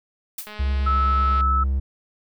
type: noise with exponential decay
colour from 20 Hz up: blue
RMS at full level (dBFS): -27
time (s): 0.38-0.55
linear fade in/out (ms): 5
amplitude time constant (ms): 35
type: click train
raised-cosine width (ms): 0.3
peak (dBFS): -22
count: 199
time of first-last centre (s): 0.47-1.408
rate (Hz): 211
type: tone with pitch glide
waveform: triangle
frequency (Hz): 67.7 to 67.27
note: C#2 to C2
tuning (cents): -40 to +49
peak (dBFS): -17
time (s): 0.59-1.8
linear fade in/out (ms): 10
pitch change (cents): -11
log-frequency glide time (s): 0.98-1.51
type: tone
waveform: sine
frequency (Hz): 1306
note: E6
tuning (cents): -17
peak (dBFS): -19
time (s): 0.86-1.64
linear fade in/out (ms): 10
effects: none